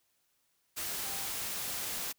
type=tone in noise; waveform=sine; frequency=786 Hz; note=G5; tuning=4 cents sharp; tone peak=-48 dBFS; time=1.04-1.27 s; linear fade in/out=20 ms; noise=white; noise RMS=-37 dBFS; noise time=0.76-2.13 s; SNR=-14 dB; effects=white hiss -75 dBFS RMS until 2.18 s